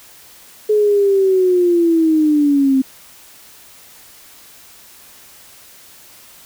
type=linear sweep; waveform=sine; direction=down; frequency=427.4 to 261.6 Hz; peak=-10 dBFS; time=0.69-2.82 s; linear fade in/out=10 ms; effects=white hiss -43 dBFS RMS until 6.45 s